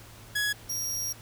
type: tone pair in turn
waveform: sawtooth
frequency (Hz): 1678 / 5644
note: G#6 / F8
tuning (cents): +17 / +17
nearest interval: octave + major sixth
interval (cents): 2100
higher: second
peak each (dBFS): -22 / -27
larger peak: first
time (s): 0.35-0.53 / 0.69-1.13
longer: second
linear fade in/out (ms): 10
effects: added 110 Hz sine -50 dBFS peak until 1.21 s + pink hiss -50 dBFS RMS until 1.21 s